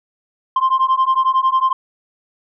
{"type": "beating tone pair", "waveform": "sine", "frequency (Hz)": [1045, 1056], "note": ["C6", "C6"], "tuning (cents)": [-2, 16], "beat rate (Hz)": 11, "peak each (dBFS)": -14, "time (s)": [0.56, 1.73], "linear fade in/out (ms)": 5, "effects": ["tanh soft clip ceiling -9 dBFS"]}